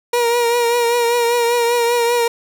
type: tone with vibrato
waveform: 30% pulse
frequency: 474.6 Hz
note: A#4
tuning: 31 cents sharp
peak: -11 dBFS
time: 0.13-2.28 s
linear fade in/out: 5 ms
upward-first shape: triangle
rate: 5.1 Hz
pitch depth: 42 cents each way
effects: none